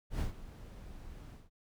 brown noise with ADSR envelope, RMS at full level -32 dBFS, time 0.1-1.5 s, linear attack 100 ms, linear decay 120 ms, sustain -16 dB, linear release 170 ms, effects none

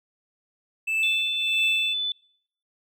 triangle tone with tremolo, 2635 Hz, E7, 1 cent flat, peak -19 dBFS, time 0.87-1.94 s, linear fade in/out 10 ms, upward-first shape triangle, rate 1.6 Hz, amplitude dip 75%
sine tone with pitch glide, 3521 to 3497 Hz, A7 to A7, 0 to -11 cents, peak -24 dBFS, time 1.03-2.12 s, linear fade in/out 2 ms, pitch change -11 cents, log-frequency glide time 1.43-2.01 s
effects noise-tail reverb RT60 0.6 s tail -23 dB re dry

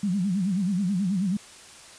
sine tone with vibrato, 190 Hz, F#3, 46 cents sharp, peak -22 dBFS, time 0.03-1.37 s, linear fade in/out 5 ms, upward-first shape sine, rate 9.3 Hz, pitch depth 160 cents each way, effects white hiss -47 dBFS RMS until 1.98 s + resampled to 22050 Hz

